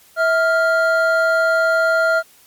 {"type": "tone pair together", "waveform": "triangle", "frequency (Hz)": [651.5, 1396.9], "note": ["E5", "F6"], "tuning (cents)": [-20, 0], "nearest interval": "octave + minor second", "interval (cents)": 1320, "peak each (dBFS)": -14, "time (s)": [0.16, 2.23], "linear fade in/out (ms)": 50, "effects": ["white hiss -50 dBFS RMS until 2.46 s", "MP3 96 kbps"]}